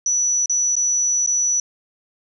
sine tone with dropouts, 5920 Hz, F#8, in tune, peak -16 dBFS, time 0.06-1.6 s, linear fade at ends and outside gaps 2 ms, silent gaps 0.459-0.496 / 0.755-0.765 / 1.263-1.273 s, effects none

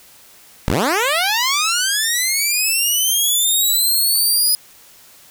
10% pulse linear sweep, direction up, 34.65 to 5000 Hz, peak -7 dBFS, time 0.68-4.55 s, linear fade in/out 0 ms, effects white hiss -46 dBFS RMS until 5.3 s

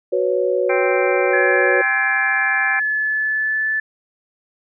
sine chord, F# suspended fourth, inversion none, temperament equal, 370 / 493.9 / 554.4 Hz, F#4 / B4 / C#5, 0 / 0 / 0 cents, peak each -20 / -20 / -20 dBFS, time 0.12-1.82 s, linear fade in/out 10 ms
harmonic tone, 261.6 Hz, C4, in tune, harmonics 3 / 4 / 5 / 6 / 7 / 8 / 9, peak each -25 / -30 / -30 / -26 / -36 / -27 / -25 dBFS, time 0.69-2.8 s, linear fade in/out 10 ms
sine tone with pitch glide, 1700 to 1745.8 Hz, G#6 to A6, +40 to -14 cents, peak -17 dBFS, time 1.33-3.8 s, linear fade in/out 5 ms, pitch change +46 cents, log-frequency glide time 2.13-3.68 s
effects none

